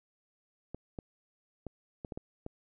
clicks, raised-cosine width 2 ms, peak -26 dBFS, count 7, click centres 0.746 / 0.988 / 1.667 / 2.048 / 2.122 / 2.175 / 2.464 s, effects none

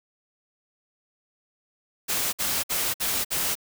white noise bursts, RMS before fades -26 dBFS, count 5, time 2.08-3.554 s, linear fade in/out 20 ms, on 250 ms, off 56 ms, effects none

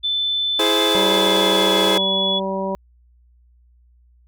sine tone with pitch glide, 3520 to 3400 Hz, A7 to G#7, 0 to +40 cents, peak -18 dBFS, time 0.03-2.4 s, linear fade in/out 20 ms, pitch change -60 cents, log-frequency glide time 0.6-1.92 s
sawtooth chord, E augmented, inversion none, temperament equal with one note detuned, 329.6 / 419.9 / 523.3 Hz, E4 / G#4 / B#4, 0 / +19 / 0 cents, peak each -18 / -17 / -19 dBFS, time 0.59-1.98 s, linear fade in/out 5 ms
harmonic tone, 192.8 Hz, G3, 28 cents flat, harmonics 1 / 2 / 3 / 4 / 5, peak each -26 / -28 / -25 / -36 / -27 dBFS, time 0.95-2.75 s, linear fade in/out 0 ms
effects added 60 Hz sine -51 dBFS peak until 4.27 s

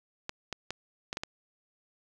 clicks, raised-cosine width 0.2 ms, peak -17 dBFS, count 6, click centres 0.294 / 0.527 / 0.706 / 1.129 / 1.171 / 1.235 s, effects none

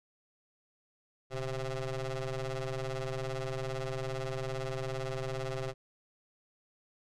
20% pulse ring-modulated tone, 133.4 Hz, C3, 34 cents sharp, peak -26 dBFS, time 1.3-5.74 s, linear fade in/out 50 ms, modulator 258 Hz, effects low-pass 7000 Hz 12 dB/octave

